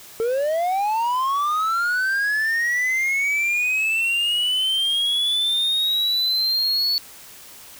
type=linear sweep; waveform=triangle; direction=up; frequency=441.1 to 4446 Hz; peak=-17 dBFS; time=0.2-6.98 s; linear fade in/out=0 ms; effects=white hiss -43 dBFS RMS until 7.79 s